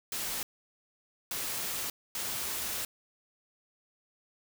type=noise bursts at uneven times; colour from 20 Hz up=white; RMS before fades=-35 dBFS; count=3; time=0.12-0.43 / 1.31-1.9 / 2.15-2.85 s; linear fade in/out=2 ms; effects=none